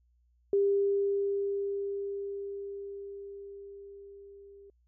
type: tone with level ramp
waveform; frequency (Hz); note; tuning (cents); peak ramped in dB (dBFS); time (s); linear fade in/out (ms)
sine; 399.1; G4; +31; -22 to -50; 0.53-4.7; 2
effects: added 60 Hz sine -65 dBFS peak until 4.87 s